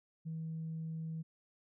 sine tone, 161.1 Hz, E3, 39 cents flat, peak -37 dBFS, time 0.25-1.23 s, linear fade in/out 20 ms, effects tanh soft clip ceiling -34 dBFS

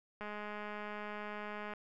click train, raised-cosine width 0.5 ms, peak -29 dBFS, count 320, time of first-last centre 0.21-1.736 s, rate 209 Hz, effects none

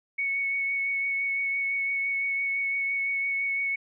sine tone with vibrato, 2217 Hz, C#7, in tune, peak -25 dBFS, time 0.18-3.76 s, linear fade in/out 10 ms, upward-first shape triangle, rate 5.9 Hz, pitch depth 15 cents each way, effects none

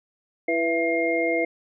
sine tone cluster, 332.8 / 491.1 / 668 / 2125 Hz, E4 / B4 / E5 / C7, +17 / -10 / +23 / +26 cents, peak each -26 dBFS, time 0.48-1.45 s, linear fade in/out 5 ms, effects none

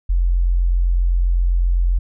sine tone, 43.88 Hz, F1, 9 cents sharp, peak -13 dBFS, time 0.09-1.99 s, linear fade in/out 10 ms, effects none

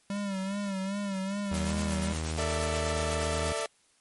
square tone with vibrato, 196.6 Hz, G3, 5 cents sharp, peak -31 dBFS, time 0.1-2.13 s, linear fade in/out 2 ms, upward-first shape sine, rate 2.5 Hz, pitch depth 64 cents each way
sawtooth tone with pitch glide, 79 to 79.55 Hz, D#2 to D#2, +27 to +39 cents, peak -27 dBFS, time 1.51-3.53 s, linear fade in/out 10 ms, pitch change +12 cents, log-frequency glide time 1.74-2.61 s
white noise with tremolo, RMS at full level -37 dBFS, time 1.54-3.65 s, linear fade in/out 2 ms, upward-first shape sine, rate 8.4 Hz, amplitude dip 55%
sawtooth chord, A suspended fourth, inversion none, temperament equal with one note detuned, 447.4 / 587.3 / 659.3 Hz, A4 / D5 / E5, +29 / 0 / 0 cents, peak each -31 dBFS, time 2.38-3.66 s, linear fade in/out 2 ms
effects white hiss -66 dBFS RMS until 4 s + MP3 48 kbps

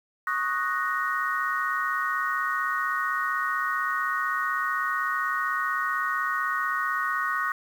sine chord, D# minor seventh, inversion third, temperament equal, 1108.7 / 1244.5 / 1480 / 1864.7 Hz, C#6 / D#6 / F#6 / A#6, 0 / 0 / 0 / 0 cents, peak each -30 dBFS, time 0.27-7.52 s, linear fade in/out 2 ms, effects 8-bit

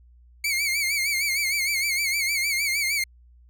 sawtooth tone with vibrato, 2217 Hz, C#7, in tune, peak -19 dBFS, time 0.44-3.04 s, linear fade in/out 5 ms, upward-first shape sine, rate 6.5 Hz, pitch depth 95 cents each way, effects added 60 Hz sine -50 dBFS peak until 3.49 s

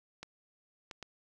clicks, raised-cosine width 0.2 ms, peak -26 dBFS, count 3, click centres 0.23 / 0.912 / 1.027 s, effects none

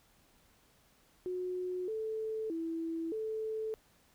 sine tone with pitch steps, 364.4 / 438.9 / 328.4 / 438.1 Hz, F#4 / A4 / E4 / A4, -26 / -4 / -6 / -7 cents, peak -34 dBFS, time 1.26-3.74 s, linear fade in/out 0 ms, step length 620 ms, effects pink hiss -67 dBFS RMS until 4.14 s

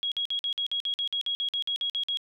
sine tone bursts, 3308 Hz, G#7, 8 cents flat, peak -26 dBFS, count 16, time 0.03-2.172 s, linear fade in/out 0 ms, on 87 ms, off 50 ms, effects none

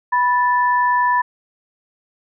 sine tone pair together, 985 / 1755.1 Hz, B5 / A6, -5 / -5 cents, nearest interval minor seventh, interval 1000 cents, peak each -14 / -21 dBFS, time 0.12-1.22 s, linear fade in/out 10 ms, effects none

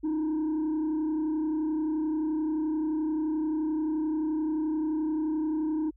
sine tone with frequency modulation, 311.1 Hz, D#4, in tune, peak -23 dBFS, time 0.03-5.91 s, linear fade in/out 20 ms, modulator 31.5 Hz, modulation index 0.4, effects tanh soft clip ceiling -25 dBFS + added 50 Hz sine -55 dBFS peak until 5.96 s

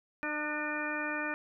harmonic tone with a mistuned harmonic, 301 Hz, D4, 43 cents sharp, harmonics 1 / 2 / 3 / 4 / 5 / 6 / 8, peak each -39 / -41 / -43 / -42 / -38 / -38 / -40 dBFS, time 0.23-1.34 s, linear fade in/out 0 ms, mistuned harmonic 5, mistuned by -29 cents, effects none

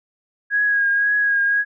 sine tone with vibrato, 1646 Hz, G#6, 16 cents flat, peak -15 dBFS, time 0.5-1.65 s, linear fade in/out 50 ms, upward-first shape triangle, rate 1.9 Hz, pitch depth 32 cents each way, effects none

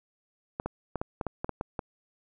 clicks, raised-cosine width 1 ms, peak -17 dBFS, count 10, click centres 0.599 / 0.66 / 0.957 / 1.015 / 1.212 / 1.267 / 1.445 / 1.493 / 1.611 / 1.792 s, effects none

